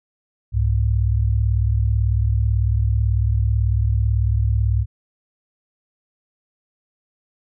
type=tone pair together; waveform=sine; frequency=66.3 / 104.41 Hz; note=C2 / G#2; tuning=+23 / +10 cents; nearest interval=minor sixth; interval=787 cents; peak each=-18 dBFS; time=0.52-4.86 s; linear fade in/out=50 ms; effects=none